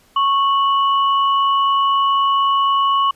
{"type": "tone pair together", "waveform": "sine", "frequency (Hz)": [1104, 2951], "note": ["C#6", "F#7"], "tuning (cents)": [-7, -5], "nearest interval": "octave + perfect fourth", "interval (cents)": 1702, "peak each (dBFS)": [-13, -24], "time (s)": [0.16, 3.11], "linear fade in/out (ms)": 5, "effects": ["pink hiss -54 dBFS RMS until 3.15 s", "resampled to 32000 Hz"]}